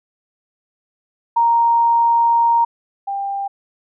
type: tone pair in turn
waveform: sine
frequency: 932.3 / 793.9 Hz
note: A#5 / G5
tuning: 0 / +22 cents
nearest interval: minor third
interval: 278 cents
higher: first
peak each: -11 / -20 dBFS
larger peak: first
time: 1.36-2.65 / 3.07-3.48 s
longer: first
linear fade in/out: 10 ms
effects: none